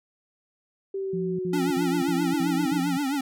sine exponential sweep, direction down, 391.1 to 312 Hz, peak -27 dBFS, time 0.94-2.8 s, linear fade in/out 5 ms
sine tone bursts, 174.61 Hz, F3, in tune, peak -28 dBFS, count 6, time 1.13-2.975 s, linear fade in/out 5 ms, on 260 ms, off 57 ms
square tone with vibrato, 277.2 Hz, C#4, in tune, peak -25 dBFS, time 1.53-3.21 s, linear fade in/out 5 ms, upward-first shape triangle, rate 7.6 Hz, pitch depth 130 cents each way
effects none

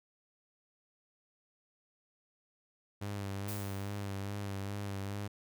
sawtooth tone with vibrato, 99.9 Hz, G2, 33 cents sharp, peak -33 dBFS, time 3.01-5.28 s, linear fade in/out 10 ms, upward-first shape sine, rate 2.4 Hz, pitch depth 34 cents each way
blue noise with exponential decay, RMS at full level -42 dBFS, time 3.48-4.22 s, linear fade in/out 5 ms, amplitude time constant 160 ms
effects none

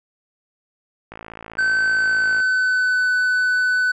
click train, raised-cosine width 0.5 ms, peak -20 dBFS, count 72, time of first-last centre 1.12-2.402 s, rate 55.4 Hz
triangle tone with pitch glide, 1535 to 1499.1 Hz, G6 to F#6, -37 to +22 cents, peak -14 dBFS, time 1.58-3.92 s, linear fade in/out 10 ms, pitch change -41 cents, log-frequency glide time 1.85-3.06 s
effects resampled to 22050 Hz

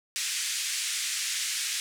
white band-pass noise, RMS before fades -31 dBFS, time 0.16-1.8 s, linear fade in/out 0 ms, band 1800 to 8900 Hz, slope 24 dB/octave, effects none

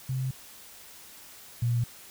sine tone pair in turn, 130.81 / 119.02 Hz, C3 / A#2, 0 / +36 cents, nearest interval major second, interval 164 cents, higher first, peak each -27 / -23 dBFS, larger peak second, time 0.09-0.31 / 1.62-1.84 s, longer neither, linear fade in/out 5 ms, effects white hiss -49 dBFS RMS until 2.1 s

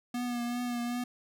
square tone with vibrato, 241.9 Hz, B3, 36 cents flat, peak -32 dBFS, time 0.14-1.04 s, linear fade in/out 5 ms, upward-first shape triangle, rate 2.6 Hz, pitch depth 32 cents each way, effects none

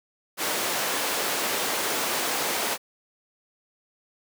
pink high-pass noise, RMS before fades -27 dBFS, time 0.37-2.78 s, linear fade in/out 50 ms, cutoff 400 Hz, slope 12 dB/octave, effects none

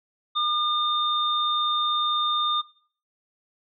sine tone pair together, 1211 / 3629 Hz, D#6 / A#7, -47 / -47 cents, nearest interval octave + perfect fifth, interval 1900 cents, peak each -24 dBFS, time 0.35-2.62 s, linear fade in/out 20 ms, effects noise-tail reverb RT60 0.5 s tail -19 dB re dry

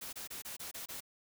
white noise bursts, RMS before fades -44 dBFS, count 7, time 0.01-1.006 s, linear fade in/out 10 ms, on 120 ms, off 26 ms, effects none

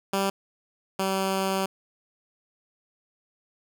10% pulse tone pair in turn, 195.6 / 192.13 Hz, G3 / G3, -4 / -35 cents, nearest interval unison, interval 31 cents, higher first, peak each -15 / -16 dBFS, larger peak first, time 0.13-0.3 / 0.99-1.66 s, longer second, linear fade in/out 5 ms, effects none

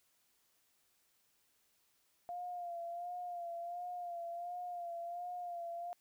sine tone with vibrato, 698.5 Hz, F5, in tune, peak -40 dBFS, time 2.29-5.93 s, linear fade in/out 0 ms, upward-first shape sine, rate 1.4 Hz, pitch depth 43 cents each way, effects white hiss -75 dBFS RMS until 6 s

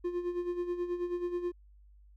triangle tone with tremolo, 352.2 Hz, F4, 15 cents sharp, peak -27 dBFS, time 0.04-1.52 s, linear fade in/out 10 ms, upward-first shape sine, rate 9.3 Hz, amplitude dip 65%, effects added 50 Hz sine -55 dBFS peak until 2.16 s

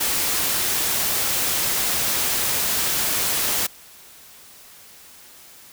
white noise, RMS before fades -22 dBFS, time 0-3.67 s, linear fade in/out 10 ms, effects white hiss -46 dBFS RMS until 5.72 s

